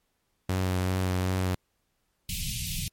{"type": "tone with vibrato", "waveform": "sawtooth", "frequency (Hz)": 92.5, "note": "F#2", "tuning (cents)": 0, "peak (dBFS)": -21, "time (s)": [0.49, 1.55], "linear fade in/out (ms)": 5, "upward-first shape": "triangle", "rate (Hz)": 2.6, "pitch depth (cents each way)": 23}
{"type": "band-stop noise", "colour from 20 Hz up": "pink", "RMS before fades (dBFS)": -32, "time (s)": [2.29, 2.88], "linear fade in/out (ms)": 2, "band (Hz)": [200, 2400], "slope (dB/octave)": 48}
{"effects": ["pink hiss -75 dBFS RMS until 2.92 s", "MP3 64 kbps"]}